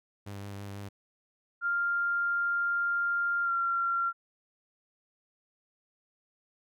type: tone with vibrato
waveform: sawtooth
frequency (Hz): 100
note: G2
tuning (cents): +35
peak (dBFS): -35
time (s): 0.26-0.89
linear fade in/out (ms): 10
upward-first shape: sine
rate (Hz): 6.1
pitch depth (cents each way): 19
type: tone with pitch glide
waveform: sine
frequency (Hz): 1396.9 to 1374.5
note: F6 to F6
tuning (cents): 0 to -28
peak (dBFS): -26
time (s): 1.61-4.13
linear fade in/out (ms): 50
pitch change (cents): -28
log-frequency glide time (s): 3.43-3.51
effects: none